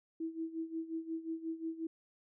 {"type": "tone with tremolo", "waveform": "sine", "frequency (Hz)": 325.5, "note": "E4", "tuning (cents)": -22, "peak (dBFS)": -34, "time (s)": [0.2, 1.87], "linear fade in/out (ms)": 5, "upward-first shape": "sine", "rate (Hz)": 5.6, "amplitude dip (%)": 80, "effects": []}